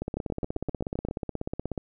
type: two click trains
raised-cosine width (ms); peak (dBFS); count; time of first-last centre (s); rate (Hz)
2; -17 / -17; 30 / 8; 0.02-1.778 / 0.17-1.086; 16.5 / 7.64
effects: none